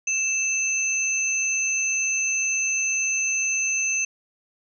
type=tone pair together; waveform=sine; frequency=2637 / 6229 Hz; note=E7 / G8; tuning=0 / -12 cents; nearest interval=octave + minor third; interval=1488 cents; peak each=-24 / -24 dBFS; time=0.07-4.05 s; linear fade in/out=5 ms; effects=none